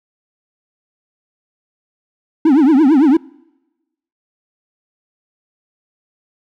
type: tone with vibrato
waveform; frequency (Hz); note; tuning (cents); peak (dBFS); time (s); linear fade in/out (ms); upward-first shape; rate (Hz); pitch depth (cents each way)
triangle; 289.8; D4; -23; -5; 2.45-3.17; 5; triangle; 8.9; 270
effects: noise-tail reverb RT60 1.0 s tail -25 dB re dry